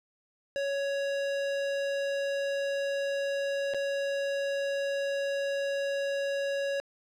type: tone with dropouts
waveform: square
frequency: 557 Hz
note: C#5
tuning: 8 cents sharp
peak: -29 dBFS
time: 0.56-6.8 s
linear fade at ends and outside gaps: 0 ms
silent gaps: 3.737-3.745 s
effects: low-pass 5000 Hz 12 dB/octave + 10-bit